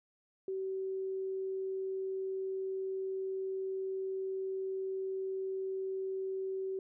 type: tone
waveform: sine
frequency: 382 Hz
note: G4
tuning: 45 cents flat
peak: -34 dBFS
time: 0.48-6.79 s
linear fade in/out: 2 ms
effects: none